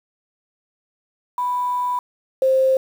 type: tone pair in turn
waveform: sine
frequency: 988 / 526.7 Hz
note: B5 / C5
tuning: 0 / +11 cents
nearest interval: major seventh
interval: 1089 cents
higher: first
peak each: -19 / -13 dBFS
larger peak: second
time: 1.38-1.99 / 2.42-2.77 s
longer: first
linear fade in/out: 2 ms
effects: 7-bit